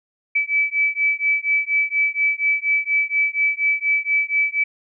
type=beating tone pair; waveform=sine; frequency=2300 / 2304.2 Hz; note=D7 / D7; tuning=-37 / -34 cents; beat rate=4.2 Hz; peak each=-20 dBFS; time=0.35-4.64 s; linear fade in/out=10 ms; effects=none